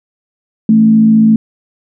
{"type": "tone with frequency modulation", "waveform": "sine", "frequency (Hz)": 220, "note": "A3", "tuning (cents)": 0, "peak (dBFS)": -4, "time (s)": [0.69, 1.36], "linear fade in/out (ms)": 2, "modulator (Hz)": 54.5, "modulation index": 0.39, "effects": []}